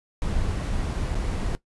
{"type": "noise with dropouts", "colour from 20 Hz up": "brown", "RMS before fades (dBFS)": -26, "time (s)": [0.22, 1.55], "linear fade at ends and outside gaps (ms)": 0, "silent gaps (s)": [1.145, 1.153], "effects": ["noise-tail reverb RT60 0.1 s tail -17 dB re dry", "resampled to 24000 Hz"]}